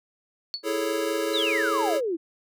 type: tone with exponential decay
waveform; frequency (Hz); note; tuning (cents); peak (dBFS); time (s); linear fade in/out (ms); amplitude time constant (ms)
sine; 4435; C#8; 0; -24; 0.54-0.65; 0; 22
type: chord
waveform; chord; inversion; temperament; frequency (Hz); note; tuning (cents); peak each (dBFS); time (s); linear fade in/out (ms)
square; A major seventh; second; equal; 329.6 / 415.3 / 440 / 554.4; E4 / G#4 / A4 / C#5; 0 / 0 / 0 / 0; -31; 0.63-2.01; 50
type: exponential sweep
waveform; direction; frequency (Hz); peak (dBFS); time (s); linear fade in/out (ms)
sine; down; 4146 to 311.1; -24; 1.33-2.17; 20
effects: none